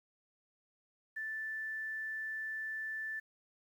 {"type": "tone with quantisation", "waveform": "sine", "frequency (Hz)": 1760, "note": "A6", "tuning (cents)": 0, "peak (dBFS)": -37, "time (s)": [1.16, 3.2], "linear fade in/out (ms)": 10, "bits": 11, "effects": []}